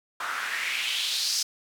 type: noise with band-pass filter sweep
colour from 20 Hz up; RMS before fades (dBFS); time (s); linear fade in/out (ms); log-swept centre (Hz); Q
white; -29; 0.2-1.43; 5; 1200 to 5600; 3.1
effects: none